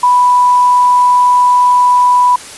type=tone; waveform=sine; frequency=987.8 Hz; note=B5; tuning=in tune; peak=-5 dBFS; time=0.03-2.36 s; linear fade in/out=5 ms; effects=white hiss -30 dBFS RMS until 2.57 s + resampled to 24000 Hz